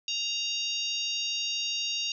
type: harmonic tone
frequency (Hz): 932.3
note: A#5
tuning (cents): 0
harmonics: 3 / 4 / 5 / 6 / 7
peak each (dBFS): -32 / -34 / -36 / -38 / -40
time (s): 0.08-2.12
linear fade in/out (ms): 2
effects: none